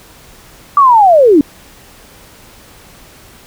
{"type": "linear sweep", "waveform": "sine", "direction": "down", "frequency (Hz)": [1174.7, 268.1], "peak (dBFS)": -3, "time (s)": [0.77, 1.41], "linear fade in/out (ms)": 2, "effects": ["pink hiss -40 dBFS RMS until 3.46 s"]}